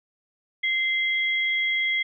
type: tone pair together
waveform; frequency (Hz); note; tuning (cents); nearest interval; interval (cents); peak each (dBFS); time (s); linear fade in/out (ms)
sine; 2078 / 3299; C7 / G#7; -12 / -12; minor sixth; 800; -22 / -29; 0.63-2.03; 10
effects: none